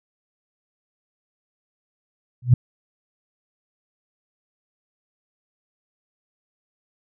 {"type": "tone with exponential growth", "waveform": "sine", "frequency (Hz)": 123.47, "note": "B2", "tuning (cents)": 0, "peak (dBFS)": -5, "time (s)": [2.42, 2.54], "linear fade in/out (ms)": 5, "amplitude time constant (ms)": 25, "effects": []}